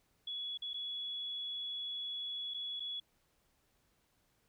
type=tone with dropouts; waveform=sine; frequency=3383 Hz; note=G#7; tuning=31 cents sharp; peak=-38 dBFS; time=0.27-3 s; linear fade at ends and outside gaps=5 ms; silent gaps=0.575-0.62 / 0.734-0.741 / 2.539-2.543 / 2.798-2.803 s; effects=pink hiss -75 dBFS RMS until 4.48 s